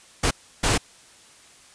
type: noise bursts at uneven times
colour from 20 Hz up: pink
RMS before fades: -20 dBFS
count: 2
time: 0.23-0.31 / 0.63-0.78 s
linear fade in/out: 10 ms
effects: white hiss -51 dBFS RMS until 1.74 s + resampled to 22050 Hz